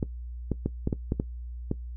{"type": "clicks", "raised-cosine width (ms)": 3, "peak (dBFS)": -13, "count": 8, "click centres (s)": [0.028, 0.517, 0.66, 0.874, 0.928, 1.121, 1.199, 1.714], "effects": ["noise-tail reverb RT60 0.1 s tail -18 dB re dry", "added 60 Hz sine -35 dBFS peak until 1.96 s"]}